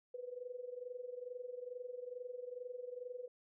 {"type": "tone with amplitude modulation", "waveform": "sine", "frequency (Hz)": 495.5, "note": "B4", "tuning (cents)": 6, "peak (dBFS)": -40, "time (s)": [0.14, 3.28], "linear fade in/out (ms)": 5, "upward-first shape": "sine", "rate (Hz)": 22.3, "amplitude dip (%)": 80, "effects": []}